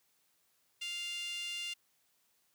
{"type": "tone with high-pass filter", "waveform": "5% pulse", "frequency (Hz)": 698.5, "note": "F5", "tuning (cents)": 0, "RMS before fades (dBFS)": -40, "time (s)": [0.81, 1.74], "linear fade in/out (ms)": 10, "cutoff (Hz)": 2600, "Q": 9.9, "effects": ["white hiss -74 dBFS RMS until 2.54 s", "high-pass 80 Hz 12 dB/octave"]}